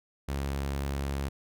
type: tone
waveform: sawtooth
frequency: 69.3 Hz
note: C#2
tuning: in tune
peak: -26 dBFS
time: 0.28-1.29 s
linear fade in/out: 10 ms
effects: none